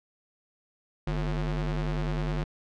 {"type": "ring-modulated tone", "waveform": "45% pulse", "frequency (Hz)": 98.6, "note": "G2", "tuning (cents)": 11, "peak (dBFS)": -24, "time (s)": [1.07, 2.44], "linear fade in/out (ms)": 5, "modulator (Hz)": 54.3, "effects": ["low-pass 4000 Hz 12 dB/octave"]}